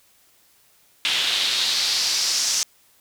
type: noise with band-pass filter sweep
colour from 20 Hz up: pink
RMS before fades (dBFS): -22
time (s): 1.05-2.63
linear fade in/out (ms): 0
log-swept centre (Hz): 3200 to 6000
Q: 3
effects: white hiss -58 dBFS RMS until 3 s